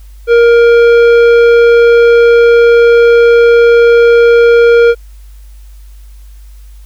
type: tone with tanh clipping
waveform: sine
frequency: 469.5 Hz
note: A#4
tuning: 12 cents sharp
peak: -4 dBFS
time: 0.27-4.95 s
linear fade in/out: 50 ms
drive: 12 dB
effects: added 50 Hz sine -30 dBFS peak until 6.85 s + white hiss -49 dBFS RMS until 6.85 s